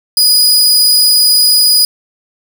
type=tone; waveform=sawtooth; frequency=4939 Hz; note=D#8; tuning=14 cents flat; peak=-3 dBFS; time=0.17-1.85 s; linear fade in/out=2 ms; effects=none